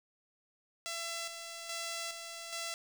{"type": "tone with tremolo", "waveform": "5% pulse", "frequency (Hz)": 672, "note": "E5", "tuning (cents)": 33, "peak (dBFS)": -26, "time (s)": [0.86, 2.74], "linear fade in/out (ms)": 0, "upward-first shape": "square", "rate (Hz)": 1.2, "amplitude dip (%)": 50, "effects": ["10-bit"]}